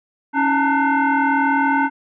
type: tone with frequency modulation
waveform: sine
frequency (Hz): 317.9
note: D#4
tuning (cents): +37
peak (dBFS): -14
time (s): 0.33-1.9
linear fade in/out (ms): 50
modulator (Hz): 595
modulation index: 2.2
effects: none